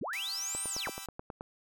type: linear two-way sweep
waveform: sine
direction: up then down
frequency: 100.4 to 9397 to 100.4 Hz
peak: -34 dBFS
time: 0.01-0.9 s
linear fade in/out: 5 ms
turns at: 0.67 s
type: chord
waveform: 5% pulse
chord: E minor seventh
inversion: first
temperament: equal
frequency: 784 / 987.8 / 1174.7 / 1318.5 Hz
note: G5 / B5 / D6 / E6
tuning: 0 / 0 / 0 / 0 cents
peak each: -36 / -36 / -37 / -34 dBFS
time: 0.13-1.06 s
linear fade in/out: 2 ms
type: click train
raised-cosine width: 1 ms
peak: -26 dBFS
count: 9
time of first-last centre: 0.55-1.409 s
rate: 9.31 Hz
effects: none